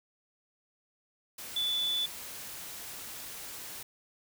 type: tone in noise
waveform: sine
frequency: 3474 Hz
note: A7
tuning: 23 cents flat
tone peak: -28 dBFS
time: 1.56-2.06 s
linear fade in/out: 5 ms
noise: white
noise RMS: -43 dBFS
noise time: 1.38-3.83 s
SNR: +12 dB
effects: none